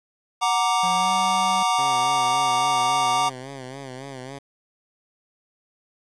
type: chord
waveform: square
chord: Gb augmented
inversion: none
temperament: equal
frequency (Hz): 740 / 932.3 / 1174.7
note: Gb5 / Bb5 / D6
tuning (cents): 0 / 0 / 0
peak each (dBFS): -24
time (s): 0.41-3.3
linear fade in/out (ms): 20
type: tone with pitch glide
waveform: square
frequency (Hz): 179.9 to 191.7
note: F#3 to G3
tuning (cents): -48 to -38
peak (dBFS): -33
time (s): 0.83-1.63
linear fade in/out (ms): 5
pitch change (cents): +110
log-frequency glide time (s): 0.96-1.11
type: tone with vibrato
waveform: 10% pulse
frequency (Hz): 132.9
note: C3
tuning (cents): +27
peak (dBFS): -26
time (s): 1.78-4.39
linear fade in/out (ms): 10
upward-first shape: sine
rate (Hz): 3.6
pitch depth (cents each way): 84
effects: resampled to 22050 Hz + 9-bit